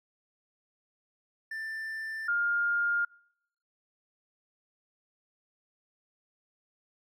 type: tone pair in turn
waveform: triangle / sine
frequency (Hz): 1777 / 1410.4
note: A6 / F6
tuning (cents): +17 / +17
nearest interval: major third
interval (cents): 400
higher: first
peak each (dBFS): -33 / -25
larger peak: second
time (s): 1.51-2.28 / 2.28-3.05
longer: neither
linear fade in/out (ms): 5
effects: noise-tail reverb RT60 0.8 s tail -26 dB re dry